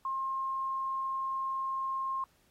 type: tone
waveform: sine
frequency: 1066 Hz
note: C6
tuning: 32 cents sharp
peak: -31 dBFS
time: 0.05-2.24 s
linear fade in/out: 2 ms
effects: pink hiss -69 dBFS RMS until 2.5 s + AAC 48 kbps